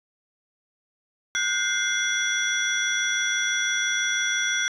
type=tone cluster; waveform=sine; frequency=1449 / 1555 / 2093 / 3382 / 5830 Hz; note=F#6 / G6 / C7 / G#7 / F#8; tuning=-37 / -14 / 0 / +31 / -26 cents; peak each=-28 dBFS; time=1.35-4.68 s; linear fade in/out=0 ms; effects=tanh soft clip ceiling -13 dBFS